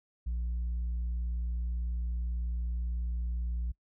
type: tone with tanh clipping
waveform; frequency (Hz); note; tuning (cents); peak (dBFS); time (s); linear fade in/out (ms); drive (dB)
sine; 59.1; A#1; +24; -31; 0.26-3.72; 10; 2
effects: noise-tail reverb RT60 0.1 s tail -24 dB re dry